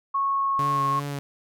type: tone with pitch glide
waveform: sine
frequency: 1100 to 1089.3 Hz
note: C#6 to C#6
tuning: -14 to -31 cents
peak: -21 dBFS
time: 0.14-1 s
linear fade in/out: 10 ms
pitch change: -17 cents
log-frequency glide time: 0.29-0.84 s
type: tone with vibrato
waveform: sawtooth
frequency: 141.4 Hz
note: C#3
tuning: 35 cents sharp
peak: -25 dBFS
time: 0.59-1.19 s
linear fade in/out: 0 ms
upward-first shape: sine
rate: 2.7 Hz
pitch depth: 25 cents each way
effects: none